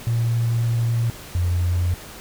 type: tone pair in turn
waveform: triangle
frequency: 116.6 / 88.14 Hz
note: A#2 / F2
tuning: +1 / +16 cents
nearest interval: perfect fourth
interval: 485 cents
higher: first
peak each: -14 dBFS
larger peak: neither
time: 0.07-1.1 / 1.35-1.94 s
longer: first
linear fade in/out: 0 ms
effects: tanh soft clip ceiling -15 dBFS + pink hiss -39 dBFS RMS until 2.2 s